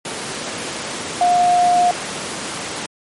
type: tone in noise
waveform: sine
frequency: 711 Hz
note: F5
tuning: 31 cents sharp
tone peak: -11 dBFS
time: 1.21-1.91 s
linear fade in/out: 2 ms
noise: pink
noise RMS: -25 dBFS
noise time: 0.05-2.86 s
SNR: +11 dB
effects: high-pass 200 Hz 12 dB/octave + MP3 48 kbps